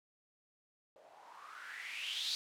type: noise with low-pass filter sweep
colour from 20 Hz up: violet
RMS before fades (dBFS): -44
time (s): 0.96-2.35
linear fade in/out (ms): 0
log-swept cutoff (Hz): 570 to 4300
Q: 5.7
effects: none